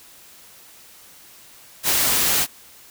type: noise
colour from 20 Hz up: white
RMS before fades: -19 dBFS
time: 1.83-2.47 s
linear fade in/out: 50 ms
effects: white hiss -47 dBFS RMS until 2.9 s